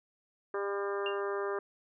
harmonic tone, 200 Hz, G3, 35 cents sharp, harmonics 2 / 3 / 4 / 5 / 6 / 7 / 8 / 9, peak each -33 / -41 / -46 / -43 / -40 / -48 / -44 / -51 dBFS, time 0.54-1.59 s, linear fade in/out 2 ms
sine tone with exponential decay, 2790 Hz, F7, 2 cents flat, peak -31 dBFS, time 1.06-1.21 s, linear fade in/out 2 ms, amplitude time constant 32 ms
effects none

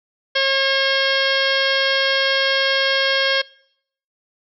harmonic tone, 541 Hz, C#5, 42 cents flat, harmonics 1 / 2 / 3 / 4 / 5 / 6 / 7 / 8 / 9 / 10, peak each -21 / -29 / -21 / -25 / -30 / -21 / -32 / -26 / -30 / -30 dBFS, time 0.35-3.42 s, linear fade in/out 10 ms, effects noise-tail reverb RT60 0.7 s tail -25 dB re dry

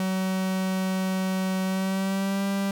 45% pulse tone with pitch glide, 188.4 to 196.97 Hz, F#3 to G3, +32 to +9 cents, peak -24 dBFS, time 0-2.71 s, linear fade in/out 2 ms, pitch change +77 cents, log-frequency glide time 1.64-2.44 s, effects none

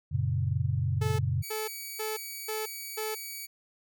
sine chord, F# major, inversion none, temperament equal, 92.5 / 116.54 / 138.59 Hz, F#2 / A#2 / C#3, 0 / 0 / 0 cents, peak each -30 dBFS, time 0.11-1.43 s, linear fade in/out 20 ms
sawtooth tone bursts, 433.9 Hz, A4, 24 cents flat, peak -28 dBFS, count 5, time 1.01-3.15 s, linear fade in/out 10 ms, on 180 ms, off 310 ms
5% pulse tone, 2272 Hz, C#7, 42 cents sharp, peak -28 dBFS, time 1.42-3.47 s, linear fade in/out 20 ms
effects none

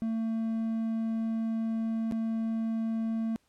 triangle tone with dropouts, 224.6 Hz, A3, 36 cents sharp, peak -26 dBFS, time 0.02-3.36 s, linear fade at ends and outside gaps 0 ms, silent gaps 2.112-2.122 s, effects pink hiss -71 dBFS RMS until 3.48 s + low-pass 12000 Hz 12 dB/octave

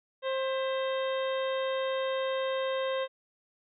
harmonic tone with a mistuned harmonic, 529 Hz, C5, 19 cents sharp, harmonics 1 / 2 / 3 / 4 / 5 / 6 / 7, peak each -29 / -37 / -42 / -44 / -46 / -44 / -44 dBFS, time 0.22-3.08 s, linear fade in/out 50 ms, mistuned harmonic 4, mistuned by -94 cents, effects none

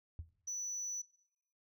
sine tone with exponential decay, 82.3 Hz, E2, 2 cents flat, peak -36 dBFS, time 0.19-0.29 s, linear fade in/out 0 ms, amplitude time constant 21 ms
sine tone, 5950 Hz, F#8, 9 cents sharp, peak -36 dBFS, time 0.47-1.02 s, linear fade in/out 10 ms
effects noise-tail reverb RT60 0.7 s tail -18 dB re dry + tanh soft clip ceiling -35 dBFS

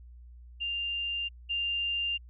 sine tone pair in turn, 2794 / 2794 Hz, F7 / F7, 0 / 0 cents, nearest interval unison, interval 0 cents, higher neither, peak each -30 / -28 dBFS, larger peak second, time 0.6-1.29 / 1.49-2.18 s, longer neither, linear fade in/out 20 ms, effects added 60 Hz sine -47 dBFS peak until 2.29 s

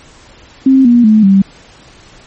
sine tone with pitch steps, 265.8 / 239.6 / 215.9 / 194.58 Hz, C4 / A#3 / A3 / G3, +27 / +48 / -33 / -13 cents, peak -3 dBFS, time 0.66-1.42 s, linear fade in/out 5 ms, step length 190 ms, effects pink hiss -40 dBFS RMS until 2.26 s + MP3 32 kbps

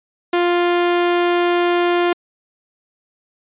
sawtooth tone, 350 Hz, F4, 4 cents sharp, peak -10 dBFS, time 0.33-2.13 s, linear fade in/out 5 ms, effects resampled to 8000 Hz

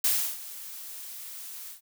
blue noise with ADSR envelope, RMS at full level -23 dBFS, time 0.04-1.81 s, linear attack 4 ms, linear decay 320 ms, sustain -18 dB, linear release 120 ms, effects none

